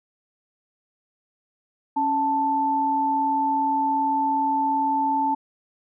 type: tone pair together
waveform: sine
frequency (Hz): 277.2 / 881.3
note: C#4 / A5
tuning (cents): 0 / +3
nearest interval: octave + minor sixth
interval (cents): 2003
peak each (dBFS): -27 / -20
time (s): 1.96-5.35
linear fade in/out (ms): 10
effects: none